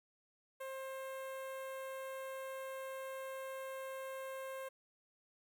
sawtooth tone with notch filter, 531 Hz, C5, 25 cents sharp, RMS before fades -45 dBFS, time 0.6-4.69 s, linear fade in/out 10 ms, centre 4900 Hz, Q 0.73, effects 13-bit

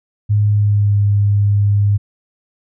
sine tone with pitch glide, 104.2 to 101.94 Hz, G#2 to G#2, +6 to -32 cents, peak -10 dBFS, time 0.29-1.98 s, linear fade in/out 20 ms, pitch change -38 cents, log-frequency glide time 0.47-0.98 s, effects none

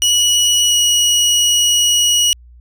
25% pulse tone with pitch glide, 2927 to 2910 Hz, F#7 to F#7, -19 to -29 cents, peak -7 dBFS, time 0.02-2.33 s, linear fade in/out 0 ms, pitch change -10 cents, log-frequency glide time 0.66-0.74 s, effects added 60 Hz sine -39 dBFS peak until 2.6 s

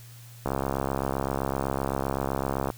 click train, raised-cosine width 1 ms, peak -13 dBFS, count 153, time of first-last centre 0.46-2.702 s, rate 67.8 Hz, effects added 118 Hz sine -45 dBFS peak until 2.77 s + white hiss -52 dBFS RMS until 2.77 s

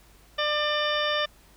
harmonic tone with a mistuned harmonic, 597 Hz, D5, 28 cents sharp, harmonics 1 / 2 / 3 / 4 / 5 / 6 / 8 / 9, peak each -28 / -30 / -30 / -37 / -32 / -31 / -42 / -42 dBFS, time 0.38-1.26 s, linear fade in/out 10 ms, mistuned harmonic 9, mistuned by +34 cents, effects added 50 Hz sine -57 dBFS peak until 1.56 s + pink hiss -57 dBFS RMS until 1.56 s

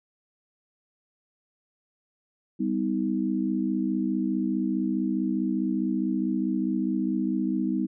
sine tone cluster, 196.9 / 252 / 316.7 Hz, G3 / B3 / D#4, +8 / +35 / +31 cents, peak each -28 dBFS, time 2.59-7.87 s, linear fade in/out 20 ms, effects none

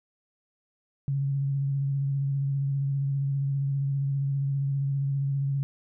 sine tone with vibrato, 138.5 Hz, C#3, 1 cent flat, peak -24 dBFS, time 1.08-5.63 s, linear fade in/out 0 ms, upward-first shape square, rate 15 Hz, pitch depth 19 cents each way, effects none

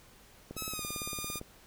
click train, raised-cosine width 2 ms, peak -28 dBFS, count 17, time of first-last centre 0.51-1.414 s, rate 17.7 Hz
5% pulse tone with pitch glide, 1291 to 1211.5 Hz, E6 to D#6, -37 to -47 cents, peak -25 dBFS, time 0.56-1.4 s, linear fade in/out 20 ms, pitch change -110 cents, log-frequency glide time 0.7-0.84 s
effects pink hiss -58 dBFS RMS until 1.66 s

